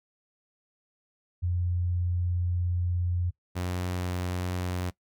sine / sawtooth tone pair in turn, 88.3 / 90.16 Hz, F2 / F#2, +20 / -44 cents, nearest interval unison, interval 36 cents, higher second, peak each -25 dBFS, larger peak neither, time 1.42-3.31 / 3.55-4.91 s, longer first, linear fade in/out 20 ms, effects noise-tail reverb RT60 0.1 s tail -20 dB re dry

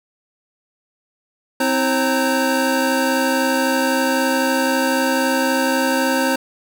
square tone cluster, 261.4 / 325.2 / 538 / 921 / 1542 Hz, C4 / E4 / C5 / A#5 / G6, -1 / -23 / +48 / -21 / -29 cents, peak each -21 / -27 / -22 / -24 / -25 dBFS, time 1.6-6.36 s, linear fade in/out 5 ms, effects none

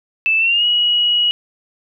sine tone with pitch glide, 2637 to 2909 Hz, E7 to F#7, 0 to -30 cents, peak -12 dBFS, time 0.26-1.31 s, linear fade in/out 0 ms, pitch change +170 cents, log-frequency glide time 0.38-0.65 s, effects none

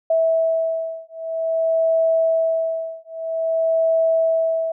sine beating tone pair, 652 / 652.51 Hz, E5 / E5, -19 / -18 cents, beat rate 0.51 Hz, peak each -20 dBFS, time 0.1-4.72 s, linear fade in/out 5 ms, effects none

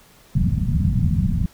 white low-pass noise, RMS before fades -19 dBFS, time 0.35-1.46 s, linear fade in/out 5 ms, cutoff 200 Hz, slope 48 dB/octave, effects pink hiss -51 dBFS RMS until 1.53 s

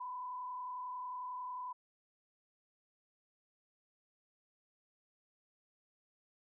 sine tone with frequency modulation, 1000 Hz, B5, 21 cents sharp, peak -40 dBFS, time 0-1.73 s, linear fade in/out 10 ms, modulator 31.1 Hz, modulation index 0.61, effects none

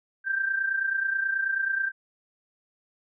sine tone pair together, 1570 / 1599.3 Hz, G6 / G6, +2 / +34 cents, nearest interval unison, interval 32 cents, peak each -25 / -31 dBFS, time 0.24-1.92 s, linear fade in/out 50 ms, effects none

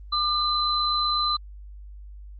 sine tone pair together, 1200 / 4036 Hz, D6 / B7, +37 / +37 cents, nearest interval octave + major sixth, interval 2100 cents, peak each -24 dBFS, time 0.12-1.37 s, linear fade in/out 10 ms, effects added 50 Hz sine -39 dBFS peak until 2.39 s + Opus 32 kbps

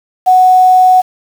sine tone with quantisation, 740 Hz, F#5, in tune, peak -3 dBFS, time 0.26-1.02 s, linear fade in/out 20 ms, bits 5, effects none

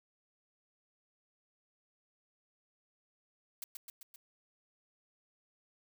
blue noise with echo, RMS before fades -42 dBFS, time 3.62-3.64 s, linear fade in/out 2 ms, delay 130 ms, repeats 4, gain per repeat -3 dB, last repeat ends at 4.16 s, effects none

